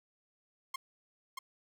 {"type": "tone with echo", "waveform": "sawtooth", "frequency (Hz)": 1065, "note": "C6", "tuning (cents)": 30, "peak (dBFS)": -31, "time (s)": [0.74, 0.76], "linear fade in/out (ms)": 5, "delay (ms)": 630, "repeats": 1, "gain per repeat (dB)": -4, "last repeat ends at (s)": 1.39, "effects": []}